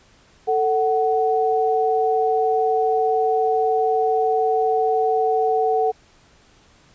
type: tone pair together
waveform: sine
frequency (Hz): 443.6 / 746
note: A4 / F#5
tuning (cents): +14 / +14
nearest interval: major sixth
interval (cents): 900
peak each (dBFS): -19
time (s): 0.47-5.92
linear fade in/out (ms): 20
effects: pink hiss -54 dBFS RMS until 6.94 s + resampled to 16000 Hz